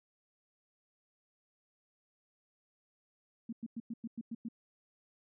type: tone bursts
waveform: sine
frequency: 229.6 Hz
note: A#3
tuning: 26 cents flat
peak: -37 dBFS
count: 8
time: 3.49-4.486 s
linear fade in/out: 5 ms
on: 37 ms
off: 100 ms
effects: none